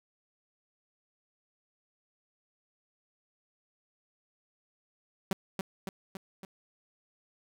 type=tone with echo; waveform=sawtooth; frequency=191.5 Hz; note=G3; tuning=40 cents flat; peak=-23 dBFS; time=5.31-5.33 s; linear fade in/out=2 ms; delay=280 ms; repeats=4; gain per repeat=-4 dB; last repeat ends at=6.45 s; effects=none